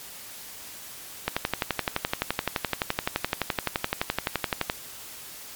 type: click train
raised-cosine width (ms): 0.3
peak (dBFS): -7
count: 41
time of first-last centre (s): 1.28-4.699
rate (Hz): 11.7
effects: white hiss -42 dBFS RMS until 5.55 s + MP3 96 kbps